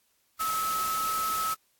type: tone in noise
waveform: sine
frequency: 1294 Hz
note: E6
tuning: 32 cents flat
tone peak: -27 dBFS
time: 0.39-1.55 s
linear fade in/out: 20 ms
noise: white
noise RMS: -35 dBFS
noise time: 0.39-1.55 s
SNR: +5 dB
effects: white hiss -70 dBFS RMS until 1.79 s + AAC 64 kbps